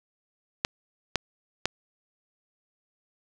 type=clicks; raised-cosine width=0.2 ms; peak=-6 dBFS; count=3; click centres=0.649 / 1.157 / 1.656 s; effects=none